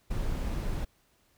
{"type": "noise", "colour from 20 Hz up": "brown", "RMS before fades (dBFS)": -31, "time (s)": [0.1, 0.85], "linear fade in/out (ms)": 10, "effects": ["pink hiss -68 dBFS RMS until 1.37 s"]}